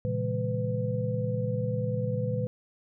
sine tone cluster, 115.7 / 135.8 / 165.9 / 204.4 / 501 Hz, A#2 / C#3 / E3 / G#3 / B4, -13 / -35 / +11 / -27 / +25 cents, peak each -30 / -34 / -36 / -36 / -32 dBFS, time 0.05-2.47 s, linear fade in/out 0 ms, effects none

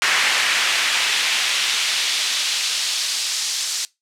brown noise with high-pass filter sweep, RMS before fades -20 dBFS, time 0.02-3.85 s, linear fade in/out 0 ms, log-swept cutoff 1900 to 5300 Hz, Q 1.2, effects noise-tail reverb RT60 0.2 s tail -22 dB re dry + low-pass 9000 Hz 12 dB/octave

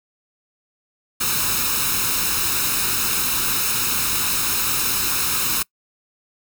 white noise with comb filter, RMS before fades -21 dBFS, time 1.2-5.63 s, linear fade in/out 10 ms, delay 0.76 ms, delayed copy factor +0.65, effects noise-tail reverb RT60 0.1 s tail -24 dB re dry

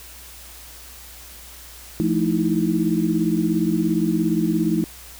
sine tone cluster, 171.8 / 217.8 / 310.6 / 327.8 Hz, F3 / A3 / D#4 / E4, -28 / -17 / -3 / -10 cents, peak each -23 dBFS, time 2-4.84 s, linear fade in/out 0 ms, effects added 60 Hz sine -45 dBFS peak until 5.19 s + white hiss -42 dBFS RMS until 5.19 s

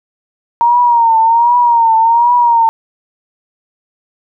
sine tone with vibrato, 932.3 Hz, A#5, in tune, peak -6 dBFS, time 0.61-2.69 s, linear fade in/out 0 ms, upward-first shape triangle, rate 1.3 Hz, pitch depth 83 cents each way, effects none

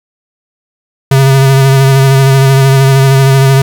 square tone with vibrato, 135.1 Hz, C#3, 44 cents flat, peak -4 dBFS, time 1.11-3.62 s, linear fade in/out 5 ms, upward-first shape sine, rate 13 Hz, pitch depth 24 cents each way, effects 7-bit

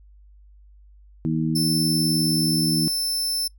harmonic tone, 79.5 Hz, D#2, 38 cents sharp, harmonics 2 / 3 / 4, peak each -23 / -25 / -26 dBFS, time 1.25-2.88 s, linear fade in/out 0 ms
sawtooth tone, 5300 Hz, E8, 9 cents sharp, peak -20 dBFS, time 1.55-3.48 s, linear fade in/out 10 ms
effects noise-tail reverb RT60 0.1 s tail -21 dB re dry + added 50 Hz sine -47 dBFS peak until 3.58 s

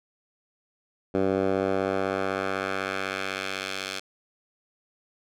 10% pulse tone with band-pass filter sweep, 96 Hz, G2, 36 cents flat, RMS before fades -28 dBFS, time 1.14-4 s, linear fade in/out 10 ms, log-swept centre 410 to 3900 Hz, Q 0.92, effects none

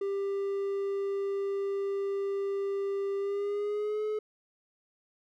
triangle tone with pitch glide, 396 to 426.9 Hz, G4 to G#4, +18 to +48 cents, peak -27 dBFS, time 0.01-4.19 s, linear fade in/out 5 ms, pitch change +130 cents, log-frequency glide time 3.18-4.03 s, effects none

